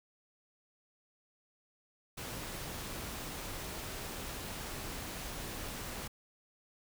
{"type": "noise", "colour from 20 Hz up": "pink", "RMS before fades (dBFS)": -42, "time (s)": [2.17, 6.08], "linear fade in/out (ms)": 10, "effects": []}